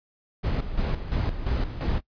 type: noise with tremolo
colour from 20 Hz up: brown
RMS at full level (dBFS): -24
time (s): 0.43-2.01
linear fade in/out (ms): 20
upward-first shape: square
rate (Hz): 2.9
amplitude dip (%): 65
effects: noise-tail reverb RT60 0.1 s tail -21 dB re dry + resampled to 11025 Hz